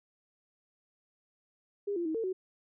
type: tone with pitch steps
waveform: sine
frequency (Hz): 404.9 / 344.1 / 317.2 / 451.7 / 373.3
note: G#4 / F4 / D#4 / A4 / F#4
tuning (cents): -44 / -26 / +33 / +45 / +15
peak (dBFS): -30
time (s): 1.87-2.33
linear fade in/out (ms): 10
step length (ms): 92
effects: none